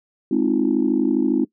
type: chord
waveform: sine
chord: F minor seventh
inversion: first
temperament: just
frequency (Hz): 209.5 / 261.9 / 314.3 / 349.2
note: Ab3 / C4 / Eb4 / F4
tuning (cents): +15 / +2 / +18 / 0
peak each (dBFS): -24 / -19 / -20 / -23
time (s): 0.31-1.45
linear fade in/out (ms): 5
effects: noise-tail reverb RT60 0.1 s tail -22 dB re dry + tanh soft clip ceiling -7 dBFS

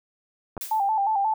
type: clicks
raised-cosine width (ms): 1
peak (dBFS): -23 / -18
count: 2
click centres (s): 0.568 / 0.577
type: noise with exponential decay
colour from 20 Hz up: blue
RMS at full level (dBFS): -30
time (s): 0.61-0.92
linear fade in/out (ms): 2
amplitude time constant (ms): 67
type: tone with vibrato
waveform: sine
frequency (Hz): 833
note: G#5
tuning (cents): +5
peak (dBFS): -20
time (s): 0.71-1.34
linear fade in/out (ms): 5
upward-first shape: square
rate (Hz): 5.6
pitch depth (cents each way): 84
effects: none

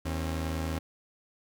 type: tone pair together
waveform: sawtooth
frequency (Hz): 80.27 / 269.6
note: E2 / C#4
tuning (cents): -45 / -48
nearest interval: octave + major sixth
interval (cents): 2097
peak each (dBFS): -27 / -33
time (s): 0.05-0.79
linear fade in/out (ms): 10
effects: none

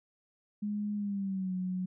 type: tone with pitch glide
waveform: sine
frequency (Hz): 207.7 to 183.97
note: G#3 to F#3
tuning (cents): 0 to -10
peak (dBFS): -31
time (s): 0.62-1.86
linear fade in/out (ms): 10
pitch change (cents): -210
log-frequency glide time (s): 0.95-1.54
effects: none

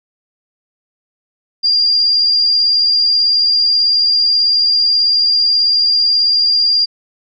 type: tone with amplitude modulation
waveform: sine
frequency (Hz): 4795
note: D8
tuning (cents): +35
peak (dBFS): -8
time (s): 1.63-6.86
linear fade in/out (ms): 20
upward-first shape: sine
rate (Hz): 78.3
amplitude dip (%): 30
effects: none

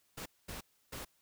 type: noise bursts at uneven times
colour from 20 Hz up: pink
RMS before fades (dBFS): -44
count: 3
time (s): 0.17-0.26 / 0.48-0.61 / 0.92-1.05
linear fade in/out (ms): 10
effects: white hiss -73 dBFS RMS until 1.21 s

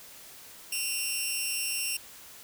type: tone with amplitude modulation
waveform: 10% pulse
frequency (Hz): 2745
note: F7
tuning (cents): -31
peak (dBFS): -17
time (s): 0.72-1.97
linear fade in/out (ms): 5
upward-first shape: sine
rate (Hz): 240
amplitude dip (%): 75
effects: white hiss -49 dBFS RMS until 2.43 s

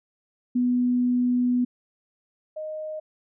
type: tone pair in turn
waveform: sine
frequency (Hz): 246.9 / 620.2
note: B3 / D#5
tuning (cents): 0 / -6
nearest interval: octave + major third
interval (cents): 1594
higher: second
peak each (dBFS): -19 / -30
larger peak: first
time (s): 0.55-1.65 / 2.56-3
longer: first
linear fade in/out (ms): 10
effects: none

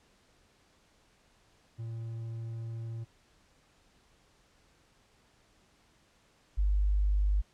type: tone pair in turn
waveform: triangle / sine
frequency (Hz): 114.2 / 50.08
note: A#2 / G1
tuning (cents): -35 / +38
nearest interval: octave + major second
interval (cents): 1427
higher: first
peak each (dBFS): -34 / -24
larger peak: second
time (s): 1.78-3.05 / 6.57-7.42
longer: first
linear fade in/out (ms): 20
effects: pink hiss -66 dBFS RMS until 7.53 s + low-pass 8000 Hz 12 dB/octave

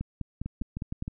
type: two click trains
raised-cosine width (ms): 5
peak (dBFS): -21 / -20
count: 5 / 6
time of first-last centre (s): 0.46-1.079 / 0.01-1.024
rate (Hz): 6.46 / 4.93
effects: none

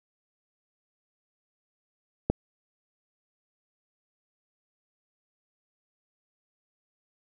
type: click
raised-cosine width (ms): 2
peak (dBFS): -9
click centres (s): 2.3
effects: none

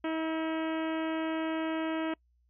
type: harmonic tone with a mistuned harmonic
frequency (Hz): 320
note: D#4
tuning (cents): +49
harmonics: 1 / 2 / 3 / 4 / 5 / 6 / 7 / 8 / 9 / 10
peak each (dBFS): -31 / -37 / -41 / -43 / -45 / -47 / -48 / -49 / -50 / -51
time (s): 0.04-2.14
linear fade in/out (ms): 5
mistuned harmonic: 4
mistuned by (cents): +26
effects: noise-tail reverb RT60 0.1 s tail -26 dB re dry + added 60 Hz sine -66 dBFS peak until 2.49 s

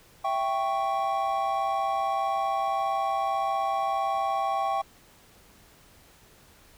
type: chord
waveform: triangle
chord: C# diminished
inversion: first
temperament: equal with one note detuned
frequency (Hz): 662.3 / 784 / 1108.7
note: E5 / G5 / C#6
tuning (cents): +8 / 0 / 0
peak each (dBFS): -30 / -25 / -28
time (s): 0.24-4.82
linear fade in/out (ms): 10
effects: pink hiss -56 dBFS RMS until 6.77 s

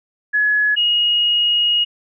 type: tone pair in turn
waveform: sine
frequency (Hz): 1694 / 2880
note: G#6 / F#7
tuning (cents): +34 / -47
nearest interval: major sixth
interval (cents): 919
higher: second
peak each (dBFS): -13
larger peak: neither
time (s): 0.33-0.76 / 0.76-1.85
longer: second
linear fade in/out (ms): 20
effects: none

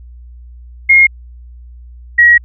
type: tone pair in turn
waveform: sine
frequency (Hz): 2143 / 1906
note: C7 / A#6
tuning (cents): +41 / +38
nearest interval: major second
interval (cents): 203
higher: first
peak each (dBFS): -3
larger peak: neither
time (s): 0.89-1.07 / 2.18-2.38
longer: second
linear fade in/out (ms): 10
effects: added 60 Hz sine -32 dBFS peak until 2.44 s

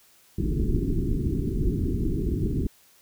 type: low-pass noise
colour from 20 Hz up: pink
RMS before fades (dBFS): -25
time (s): 0.38-2.67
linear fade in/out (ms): 5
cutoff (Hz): 410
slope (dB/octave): 96
effects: white hiss -58 dBFS RMS until 3.01 s

